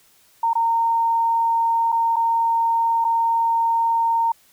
sine tone with dropouts, 919 Hz, A#5, 25 cents flat, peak -16 dBFS, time 0.43-4.32 s, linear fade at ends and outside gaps 5 ms, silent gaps 0.533-0.553 / 1.92-1.924 / 2.16-2.165 / 3.044-3.048 s, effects white hiss -56 dBFS RMS until 4.52 s

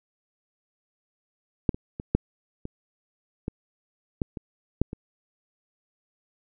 clicks, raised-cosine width 3 ms, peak -6 / -22 / -20 / -6 / -21 / -16 / -12 / -21 / -7 / -21 dBFS, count 10, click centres 1.692 / 1.745 / 1.999 / 2.15 / 2.654 / 3.481 / 4.218 / 4.372 / 4.816 / 4.931 s, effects none

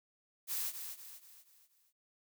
blue noise with echo, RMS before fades -37 dBFS, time 0.47-0.73 s, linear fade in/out 50 ms, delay 240 ms, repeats 5, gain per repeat -7 dB, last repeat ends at 1.93 s, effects none

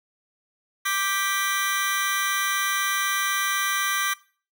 sawtooth chord, G major, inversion second, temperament just, 1176 / 1568 / 1960 Hz, D6 / G6 / B6, +2 / 0 / -14 cents, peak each -23 / -24 / -24 dBFS, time 0.85-4.14 s, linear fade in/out 10 ms, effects noise-tail reverb RT60 0.4 s tail -20 dB re dry

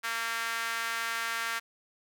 sawtooth tone with high-pass filter, 229 Hz, A#3, 31 cents flat, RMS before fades -33 dBFS, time 0.03-1.6 s, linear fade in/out 20 ms, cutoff 1500 Hz, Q 2.2, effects none

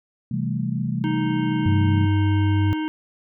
sine chord, A minor seventh, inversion first, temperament equal, 130.81 / 164.81 / 196 / 220 Hz, C3 / E3 / G3 / A3, 0 / 0 / 0 / 0 cents, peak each -26 / -28 / -28 / -28 dBFS, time 0.31-2.06 s, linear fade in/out 5 ms
harmonic tone, 311.1 Hz, D#4, in tune, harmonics 1 / 3 / 5 / 7 / 9 / 10, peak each -23 / -33 / -37 / -40 / -42 / -43 dBFS, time 1.04-2.88 s, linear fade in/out 0 ms
sine tone, 98 Hz, G2, in tune, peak -17 dBFS, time 1.66-2.73 s, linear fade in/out 0 ms
effects none

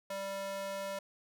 square tone with high-pass filter, 196 Hz, G3, in tune, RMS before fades -39 dBFS, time 0.1-0.99 s, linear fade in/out 5 ms, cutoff 550 Hz, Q 1.7, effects none

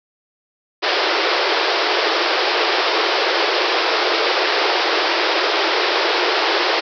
pink band-pass noise, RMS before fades -18 dBFS, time 0.82-6.81 s, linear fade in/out 20 ms, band 330 to 5300 Hz, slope 96 dB/octave, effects none

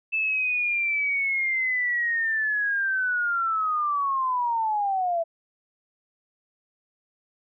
sine linear sweep, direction down, 2638 to 655 Hz, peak -22 dBFS, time 0.12-5.24 s, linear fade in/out 20 ms, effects none

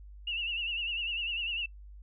sine tone with vibrato, 2779 Hz, F7, 9 cents flat, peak -31 dBFS, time 0.27-1.66 s, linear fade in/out 5 ms, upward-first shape sine, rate 10 Hz, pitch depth 83 cents each way, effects noise-tail reverb RT60 0.1 s tail -23 dB re dry + added 50 Hz sine -46 dBFS peak until 2.02 s

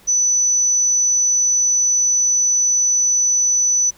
sine tone, 5980 Hz, F#8, 17 cents sharp, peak -13 dBFS, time 0.07-3.91 s, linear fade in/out 20 ms, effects pink hiss -49 dBFS RMS until 3.97 s

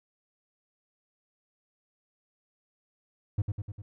triangle tone with echo, 102 Hz, G#2, 31 cents flat, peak -21 dBFS, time 3.38-3.42 s, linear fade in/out 5 ms, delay 100 ms, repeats 4, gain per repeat -4 dB, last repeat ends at 3.82 s, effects none

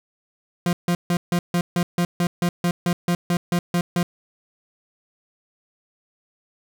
40% pulse tone bursts, 174.61 Hz, F3, in tune, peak -17 dBFS, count 16, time 0.66-4.03 s, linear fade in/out 2 ms, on 70 ms, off 150 ms, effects none

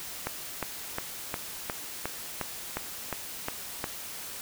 click train, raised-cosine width 0.5 ms, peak -15 dBFS, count 11, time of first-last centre 0.27-3.841 s, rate 2.8 Hz, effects white hiss -40 dBFS RMS until 4.41 s

